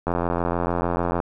click train, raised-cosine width 1 ms, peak -9 dBFS, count 99, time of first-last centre 0.07-1.202 s, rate 86.6 Hz, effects none

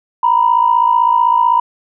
sine tone pair together, 938 / 993.8 Hz, A#5 / B5, +11 / +11 cents, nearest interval minor second, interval 100 cents, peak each -11 dBFS, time 0.23-1.6 s, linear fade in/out 5 ms, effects tanh soft clip ceiling -1 dBFS

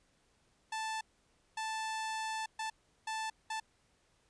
sawtooth tone bursts at uneven times, 880 Hz, A5, in tune, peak -32 dBFS, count 5, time 0.72-1.01 / 1.57-2.46 / 2.59-2.7 / 3.07-3.3 / 3.5-3.6 s, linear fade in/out 5 ms, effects pink hiss -72 dBFS RMS until 4.29 s + resampled to 22050 Hz

